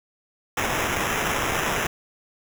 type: noise with sample-and-hold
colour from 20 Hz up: white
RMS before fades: -25 dBFS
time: 0.57-1.87 s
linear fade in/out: 5 ms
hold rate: 4410 Hz
effects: none